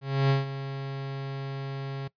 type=tone with ADSR envelope; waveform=45% pulse; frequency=136.6 Hz; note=C#3; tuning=25 cents flat; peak=-19 dBFS; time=0.01-2.08 s; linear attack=290 ms; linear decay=150 ms; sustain=-13 dB; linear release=8 ms; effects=noise-tail reverb RT60 0.1 s tail -21 dB re dry + resampled to 11025 Hz